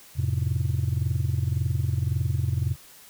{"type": "chord", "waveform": "sine", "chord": "F major", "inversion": "none", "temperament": "just", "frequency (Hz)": [87.31, 109.13, 130.96], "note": ["F2", "A2", "C3"], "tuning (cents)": [0, -14, 2], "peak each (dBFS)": [-25, -26, -25], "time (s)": [0.15, 2.76], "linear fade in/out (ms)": 50, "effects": ["tanh soft clip ceiling -17 dBFS", "white hiss -50 dBFS RMS until 3.09 s"]}